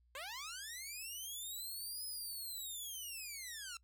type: linear two-way sweep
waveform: 10% pulse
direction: up then down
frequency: 506 to 5100 to 1321 Hz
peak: -36 dBFS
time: 0.15-3.77 s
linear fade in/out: 2 ms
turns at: 2.06 s
effects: noise-tail reverb RT60 0.1 s tail -23 dB re dry + added 60 Hz sine -68 dBFS peak until 3.83 s